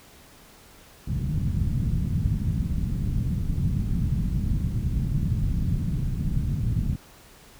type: low-pass noise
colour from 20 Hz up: white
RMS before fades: -25 dBFS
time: 1.07-6.96 s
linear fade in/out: 5 ms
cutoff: 170 Hz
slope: 24 dB/octave
effects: pink hiss -51 dBFS RMS until 7.59 s